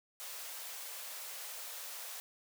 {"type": "high-pass noise", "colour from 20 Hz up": "white", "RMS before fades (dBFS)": -45, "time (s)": [0.2, 2.2], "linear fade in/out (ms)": 0, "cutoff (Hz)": 460, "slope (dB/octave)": 48, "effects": []}